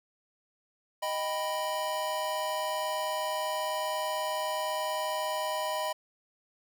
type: chord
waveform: square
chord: Eb augmented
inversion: none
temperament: equal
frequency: 622.3 / 784 / 987.8 Hz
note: Eb5 / G5 / B5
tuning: 0 / 0 / 0 cents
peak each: -34 / -39 / -34 dBFS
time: 1.02-5.93 s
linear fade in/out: 10 ms
effects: none